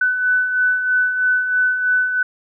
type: beating tone pair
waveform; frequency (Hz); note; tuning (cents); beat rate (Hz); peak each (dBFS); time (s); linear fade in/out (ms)
sine; 1497 / 1500.1; F#6 / F#6; +20 / +23; 3.1; -24 / -15; 0.01-2.23; 5
effects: none